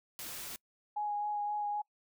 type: noise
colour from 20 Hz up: white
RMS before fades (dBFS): -43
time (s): 0.19-0.56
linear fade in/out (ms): 0
type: tone with vibrato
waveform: sine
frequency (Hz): 830.6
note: G#5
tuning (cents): 0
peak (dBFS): -32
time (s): 0.96-1.82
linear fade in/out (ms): 10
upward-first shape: sine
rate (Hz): 3.8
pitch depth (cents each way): 14
effects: noise-tail reverb RT60 0.1 s tail -25 dB re dry